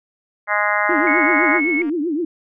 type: harmonic tone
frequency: 207.7 Hz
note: G#3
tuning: in tune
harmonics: 3 / 4 / 5 / 6 / 7 / 8 / 9 / 10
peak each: -24 / -24 / -24 / -24 / -24 / -24 / -24 / -24 dBFS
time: 0.47-1.61 s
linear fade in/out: 50 ms
type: tone with vibrato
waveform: sine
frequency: 318.5 Hz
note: D#4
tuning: 41 cents sharp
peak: -18 dBFS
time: 0.89-2.25 s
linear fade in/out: 5 ms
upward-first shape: triangle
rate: 7.8 Hz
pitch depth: 240 cents each way
type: click train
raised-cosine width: 0.5 ms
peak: -26 dBFS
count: 233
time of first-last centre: 0.9-1.896 s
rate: 233 Hz
type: tone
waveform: sine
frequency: 2197 Hz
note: C#7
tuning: 16 cents flat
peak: -18 dBFS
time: 1.07-1.82 s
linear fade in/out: 2 ms
effects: none